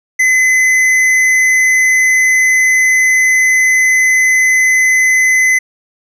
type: tone with hard clipping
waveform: sine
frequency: 2032 Hz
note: B6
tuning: 49 cents sharp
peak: -9 dBFS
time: 0.19-5.59 s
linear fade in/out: 10 ms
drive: 9 dB
effects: none